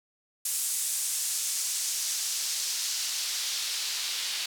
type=noise with band-pass filter sweep; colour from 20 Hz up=white; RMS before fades=-31 dBFS; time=0.45-4.46 s; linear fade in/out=5 ms; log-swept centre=8900 to 3700 Hz; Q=1.3; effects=none